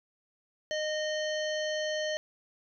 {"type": "harmonic tone", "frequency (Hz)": 615, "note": "D#5", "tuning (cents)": -20, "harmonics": [1, 3, 5, 7, 9, 10], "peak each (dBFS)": [-31, -37, -39, -43, -51, -45], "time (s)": [0.71, 2.17], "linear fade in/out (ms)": 0, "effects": []}